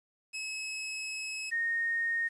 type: tone pair in turn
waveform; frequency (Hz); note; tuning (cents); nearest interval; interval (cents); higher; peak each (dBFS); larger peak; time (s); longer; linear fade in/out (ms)
sawtooth / sine; 2575 / 1850; E7 / A#6; -41 / -14; tritone; 573; first; -32 / -28; second; 0.33-1.51 / 1.51-2.29; first; 20
effects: resampled to 24000 Hz + 10-bit